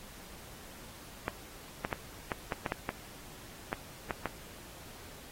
clicks, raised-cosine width 0.5 ms, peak -17 dBFS, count 11, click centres 1.281 / 1.849 / 1.928 / 2.318 / 2.522 / 2.662 / 2.721 / 2.891 / 3.729 / 4.108 / 4.257 s, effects pink hiss -51 dBFS RMS until 5.31 s + AAC 48 kbps

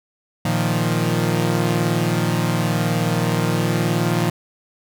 sawtooth chord, Bb suspended fourth, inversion none, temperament equal, 116.54 / 155.56 / 174.61 Hz, Bb2 / Eb3 / F3, 0 / 0 / 0 cents, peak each -18 dBFS, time 0.45-4.3 s, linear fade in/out 5 ms, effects none

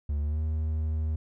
triangle tone with pitch glide, 72.9 to 78.13 Hz, D2 to D#2, -12 to +8 cents, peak -24 dBFS, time 0.09-1.16 s, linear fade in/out 5 ms, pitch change +120 cents, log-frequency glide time 0.21-0.41 s, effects none

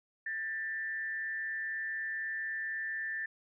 sine tone with frequency modulation, 1778 Hz, A6, 18 cents sharp, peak -34 dBFS, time 0.26-3.26 s, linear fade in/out 5 ms, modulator 152 Hz, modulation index 0.49, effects none

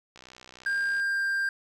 click train, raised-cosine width 0.2 ms, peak -30 dBFS, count 54, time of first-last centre 0.16-0.999 s, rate 63.2 Hz
triangle tone with pitch glide, 1601 to 1589.9 Hz, G6 to G6, +36 to +24 cents, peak -23 dBFS, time 0.66-1.49 s, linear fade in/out 2 ms, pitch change -12 cents, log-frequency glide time 0.97-1.25 s
effects none

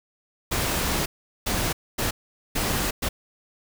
pink noise bursts at uneven times, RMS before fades -25 dBFS, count 5, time 0.51-1.06 / 1.46-1.73 / 1.98-2.11 / 2.55-2.91 / 3.02-3.09 s, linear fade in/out 10 ms, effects none

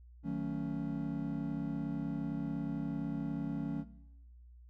triangle chord, D# half-diminished seventh, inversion none, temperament just, 155.56 / 186.68 / 224 / 280 Hz, D#3 / F#3 / A3 / C#4, 0 / +16 / +31 / +18 cents, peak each -38 / -38 / -38 / -36 dBFS, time 0.23-3.85 s, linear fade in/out 50 ms, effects noise-tail reverb RT60 1.0 s tail -18 dB re dry + added 60 Hz sine -53 dBFS peak until 4.69 s

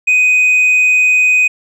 sine tone with tanh clipping, 2500 Hz, D#7, 8 cents sharp, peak -8 dBFS, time 0.07-1.48 s, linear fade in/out 10 ms, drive 2 dB, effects none

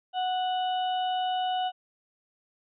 harmonic tone, 738 Hz, F#5, 5 cents flat, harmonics 1 / 2 / 4 / 5, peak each -26 / -42 / -36 / -46 dBFS, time 0.13-1.72 s, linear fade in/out 50 ms, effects none

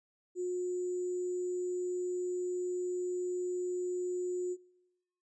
sine tone with sample-and-hold, 360.7 Hz, F#4, 44 cents flat, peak -32 dBFS, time 0.35-4.57 s, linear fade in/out 50 ms, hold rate 7350 Hz, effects noise-tail reverb RT60 1.0 s tail -26 dB re dry + resampled to 22050 Hz

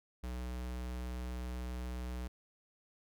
square tone, 61.74 Hz, B1, in tune, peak -39 dBFS, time 0.23-2.28 s, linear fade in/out 10 ms, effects none

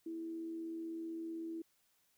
sine tone with frequency modulation, 328.5 Hz, E4, 6 cents flat, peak -40 dBFS, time 0.06-1.62 s, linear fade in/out 5 ms, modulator 84.2 Hz, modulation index 0.21, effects white hiss -75 dBFS RMS until 2.17 s

